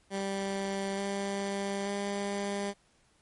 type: tone with pitch steps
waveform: 15% pulse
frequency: 196 / 198.39 / 200.8 Hz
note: G3 / G3 / G3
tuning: 0 / +21 / +42 cents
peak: -25 dBFS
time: 0.1-2.74 s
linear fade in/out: 50 ms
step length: 880 ms
effects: pink hiss -67 dBFS RMS until 3.21 s + MP3 48 kbps